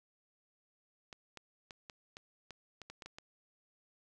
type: clicks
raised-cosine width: 0.2 ms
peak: -30 dBFS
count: 11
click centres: 1.128 / 1.373 / 1.708 / 1.898 / 2.169 / 2.507 / 2.817 / 2.9 / 3.022 / 3.06 / 3.185 s
effects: none